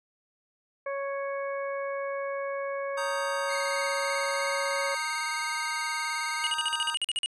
harmonic tone, 554.4 Hz, C#5, in tune, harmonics 1 / 2 / 3 / 4, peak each -31 / -37 / -41 / -43 dBFS, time 0.86-4.95 s, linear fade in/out 5 ms
square chord, Eb major, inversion second, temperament equal, 932.3 / 1244.5 / 1568 Hz, Bb5 / Eb6 / G6, 0 / 0 / 0 cents, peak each -36 dBFS, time 2.97-6.95 s, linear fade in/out 10 ms
sawtooth tone with vibrato, 2163 Hz, C#7, 43 cents flat, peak -30 dBFS, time 3.47-6.53 s, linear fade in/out 50 ms, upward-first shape square, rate 19 Hz, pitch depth 40 cents each way
square tone bursts, 2884 Hz, F#7, 45 cents flat, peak -26 dBFS, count 12, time 6.44-7.26 s, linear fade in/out 0 ms, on 28 ms, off 44 ms
effects resampled to 24000 Hz

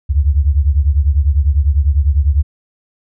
sine beating tone pair, 69.3 / 79.3 Hz, C#2 / D#2, 0 / +33 cents, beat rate 10 Hz, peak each -11 / -14 dBFS, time 0.09-2.43 s, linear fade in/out 20 ms, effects none

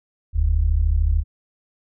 sine tone pair together, 42.99 / 76.6 Hz, F1 / D#2, -27 / -27 cents, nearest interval minor seventh, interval 1000 cents, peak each -18 dBFS, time 0.33-1.24 s, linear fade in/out 50 ms, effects none

